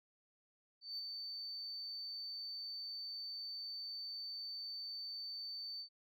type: tone with ADSR envelope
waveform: sine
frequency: 4552 Hz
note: C#8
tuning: 45 cents sharp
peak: -38 dBFS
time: 0.81-5.89 s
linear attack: 170 ms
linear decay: 22 ms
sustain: -4 dB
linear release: 88 ms
effects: tanh soft clip ceiling -37 dBFS